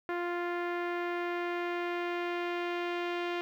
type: tone with low-pass filter sweep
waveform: sawtooth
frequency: 349.2 Hz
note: F4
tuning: in tune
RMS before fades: -34 dBFS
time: 0.09-3.41 s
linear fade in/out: 0 ms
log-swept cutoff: 1800 to 2800 Hz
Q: 1.7
effects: 11-bit